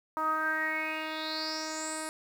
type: tone with low-pass filter sweep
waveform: 10% pulse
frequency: 313.7 Hz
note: D#4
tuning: 14 cents sharp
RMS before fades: -33 dBFS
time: 0.17-2.09 s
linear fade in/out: 0 ms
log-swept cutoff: 1100 to 10000 Hz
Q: 7.8
effects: 9-bit